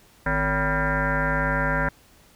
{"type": "tone with frequency modulation", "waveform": "sine", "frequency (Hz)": 773, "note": "G5", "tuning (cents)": -24, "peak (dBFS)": -20, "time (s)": [0.26, 1.89], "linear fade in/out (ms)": 5, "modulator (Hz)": 206, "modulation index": 5, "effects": ["pink hiss -55 dBFS RMS until 2.35 s"]}